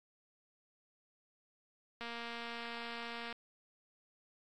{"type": "click train", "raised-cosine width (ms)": 0.3, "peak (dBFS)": -28, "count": 309, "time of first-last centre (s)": [2.01, 3.326], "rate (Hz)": 234, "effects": ["AAC 64 kbps"]}